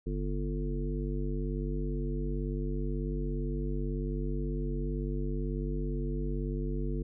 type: harmonic tone with a mistuned harmonic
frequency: 49 Hz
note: G1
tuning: in tune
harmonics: 1 / 3 / 5 / 7 / 9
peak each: -32 / -37 / -39 / -40 / -42 dBFS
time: 0.06-7.03 s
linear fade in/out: 10 ms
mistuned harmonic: 1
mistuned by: -27 cents
effects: none